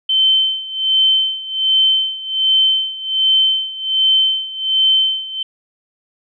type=tone with tremolo; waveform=sine; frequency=3086 Hz; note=G7; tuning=28 cents flat; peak=-9 dBFS; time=0.09-5.43 s; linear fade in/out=5 ms; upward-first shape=sine; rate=1.3 Hz; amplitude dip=85%; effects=none